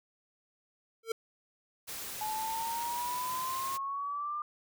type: tone with exponential growth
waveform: square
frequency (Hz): 452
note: A4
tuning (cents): +47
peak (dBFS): -28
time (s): 1.03-1.12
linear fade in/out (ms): 5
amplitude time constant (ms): 19
type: noise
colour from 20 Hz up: white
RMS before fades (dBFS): -41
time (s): 1.87-3.78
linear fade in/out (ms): 20
type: exponential sweep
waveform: sine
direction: up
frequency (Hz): 853 to 1202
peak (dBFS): -33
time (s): 2.21-4.42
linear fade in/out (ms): 2
effects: none